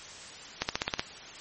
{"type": "accelerating click train", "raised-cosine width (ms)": 0.2, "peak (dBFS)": -9, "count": 7, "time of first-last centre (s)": [0.62, 0.995], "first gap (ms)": 69, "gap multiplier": 0.96, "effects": ["white hiss -45 dBFS RMS until 1.4 s", "MP3 32 kbps"]}